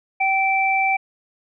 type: tone pair together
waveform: sine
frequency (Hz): 772 / 2334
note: G5 / D7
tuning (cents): -27 / -11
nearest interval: octave + perfect fifth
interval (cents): 1916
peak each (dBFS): -19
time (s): 0.2-0.97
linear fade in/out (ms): 10
effects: none